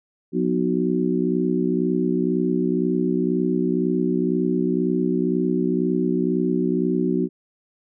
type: harmonic tone with a mistuned harmonic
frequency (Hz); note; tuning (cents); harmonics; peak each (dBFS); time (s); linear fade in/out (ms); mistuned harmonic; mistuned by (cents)
62; B1; +7; 3 / 4 / 5 / 6; -24 / -24 / -24 / -24; 0.32-7.29; 50; 3; -64
effects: none